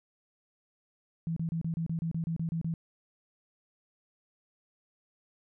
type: tone bursts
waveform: sine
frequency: 164.81 Hz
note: E3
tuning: in tune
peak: -29 dBFS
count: 12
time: 1.27-2.739 s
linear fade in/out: 0 ms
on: 94 ms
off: 31 ms
effects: none